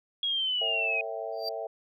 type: linear sweep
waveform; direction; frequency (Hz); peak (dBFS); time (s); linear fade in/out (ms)
sine; down; 3322 to 2489; -26; 0.23-1.01; 2
type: chord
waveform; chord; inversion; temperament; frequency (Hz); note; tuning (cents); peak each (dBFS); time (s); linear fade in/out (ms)
sine; A dominant seventh; none; equal with one note detuned; 451.1 / 554.4 / 659.3 / 784; A4 / C#5 / E5 / G5; +43 / 0 / 0 / 0; -38 / -40 / -35 / -40; 0.61-1.67; 5
type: tone with exponential growth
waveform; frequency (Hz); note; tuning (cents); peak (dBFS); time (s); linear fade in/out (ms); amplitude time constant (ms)
triangle; 4699; D8; 0; -27; 1.32-1.49; 5; 36
effects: none